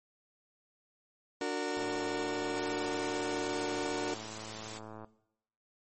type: chord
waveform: 30% pulse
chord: D augmented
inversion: none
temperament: just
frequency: 293.7 / 367.1 / 458.9 Hz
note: D4 / F#4 / A#4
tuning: 0 / -14 / -27 cents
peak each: -34 dBFS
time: 1.41-4.14 s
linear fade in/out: 2 ms
type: click train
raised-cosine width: 1 ms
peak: -32 dBFS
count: 358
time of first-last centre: 1.77-5.045 s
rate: 109 Hz
type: noise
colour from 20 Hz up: white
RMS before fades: -43 dBFS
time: 2.56-4.79 s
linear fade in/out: 10 ms
effects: noise-tail reverb RT60 0.8 s tail -18 dB re dry + MP3 32 kbps